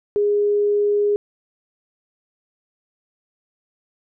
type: tone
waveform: sine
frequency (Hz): 412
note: G#4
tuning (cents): -14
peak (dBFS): -15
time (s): 0.16-1.16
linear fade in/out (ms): 0
effects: none